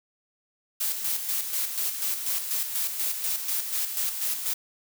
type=noise with tremolo; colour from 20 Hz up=blue; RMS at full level=-27 dBFS; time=0.8-4.54 s; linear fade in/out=10 ms; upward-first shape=square; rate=4.1 Hz; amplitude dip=50%; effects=none